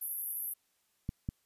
pink band-pass noise, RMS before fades -38 dBFS, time 0.01-0.54 s, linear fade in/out 10 ms, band 11000 to 13000 Hz, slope 96 dB/octave
clicks, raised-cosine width 5 ms, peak -22 dBFS, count 2, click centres 1.091 / 1.289 s
effects white hiss -75 dBFS RMS until 1.45 s + resampled to 32000 Hz

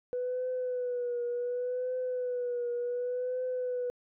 sine tone with vibrato, 493.9 Hz, B4, in tune, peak -29 dBFS, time 0.13-3.9 s, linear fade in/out 0 ms, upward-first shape triangle, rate 0.68 Hz, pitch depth 52 cents each way, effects tanh soft clip ceiling -26 dBFS

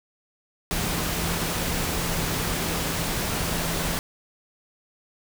sine tone in noise, 168.2 Hz, E3, 35 cents sharp, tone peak -33 dBFS, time 0.71-3.99 s, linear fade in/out 0 ms, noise pink, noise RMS -27 dBFS, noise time 0.71-3.99 s, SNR -9 dB, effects none

